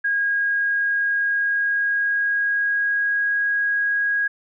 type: tone with pitch glide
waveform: sine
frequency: 1635 to 1646.4 Hz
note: G#6 to G#6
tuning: -28 to -16 cents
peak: -18 dBFS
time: 0.04-4.28 s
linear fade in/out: 10 ms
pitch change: +12 cents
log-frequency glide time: 1.24-3.35 s
effects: none